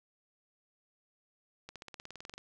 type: accelerating click train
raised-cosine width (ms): 0.2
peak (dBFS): -28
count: 14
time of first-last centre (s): 1.69-2.38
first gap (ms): 67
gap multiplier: 0.96
effects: none